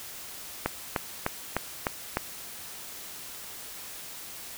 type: click train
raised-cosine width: 0.5 ms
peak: -10 dBFS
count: 6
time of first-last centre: 0.66-2.171 s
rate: 3.31 Hz
effects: white hiss -42 dBFS RMS until 4.57 s